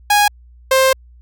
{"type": "tone pair in turn", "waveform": "sawtooth", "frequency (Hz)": [826, 527.6], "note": ["G#5", "C5"], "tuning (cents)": [-10, 14], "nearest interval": "minor sixth", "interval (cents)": 776, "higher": "first", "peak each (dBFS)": -6, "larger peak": "neither", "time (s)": [[0.1, 0.28], [0.71, 0.93]], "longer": "second", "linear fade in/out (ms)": 5, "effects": ["added 60 Hz sine -41 dBFS peak until 1.21 s"]}